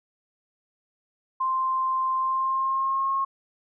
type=tone with pitch glide; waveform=sine; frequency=1046.5 to 1082.8 Hz; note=C6 to C#6; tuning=0 to -41 cents; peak=-22 dBFS; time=1.4-3.25 s; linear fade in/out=10 ms; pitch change=+59 cents; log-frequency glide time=2.17-3.12 s; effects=none